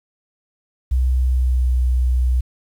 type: tone with pitch glide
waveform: sine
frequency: 63.8 to 62.56 Hz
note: C2 to B1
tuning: -43 to +23 cents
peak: -13 dBFS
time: 0.91-2.41 s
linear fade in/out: 10 ms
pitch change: -34 cents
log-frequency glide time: 1.23-1.75 s
effects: tanh soft clip ceiling -9 dBFS + 8-bit